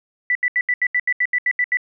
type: tone bursts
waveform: sine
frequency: 1975.5 Hz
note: B6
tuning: in tune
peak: -15 dBFS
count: 12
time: 0.3-1.771 s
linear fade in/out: 2 ms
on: 52 ms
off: 77 ms
effects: none